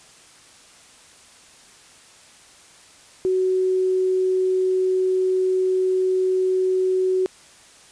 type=tone; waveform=sine; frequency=373 Hz; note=F#4; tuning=14 cents sharp; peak=-17 dBFS; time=3.25-7.26 s; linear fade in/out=0 ms; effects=white hiss -49 dBFS RMS until 7.91 s + resampled to 22050 Hz